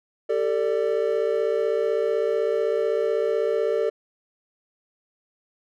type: chord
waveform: triangle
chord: G suspended second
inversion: none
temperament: equal with one note detuned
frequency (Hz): 392 / 447.9 / 587.3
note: G4 / A4 / D5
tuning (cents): 0 / +31 / 0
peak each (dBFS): -25 / -21 / -24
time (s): 0.29-3.9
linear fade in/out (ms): 10
effects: none